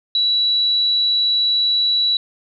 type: tone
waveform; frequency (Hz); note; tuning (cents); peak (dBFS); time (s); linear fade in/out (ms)
sine; 3927; B7; -11; -14; 0.15-2.17; 2
effects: none